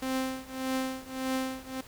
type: tone with tremolo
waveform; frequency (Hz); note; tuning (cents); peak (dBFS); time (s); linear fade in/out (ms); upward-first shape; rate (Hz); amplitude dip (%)
sawtooth; 261.6; C4; 0; -23; 0.02-1.81; 5; triangle; 1.7; 95
effects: pink hiss -51 dBFS RMS until 1.87 s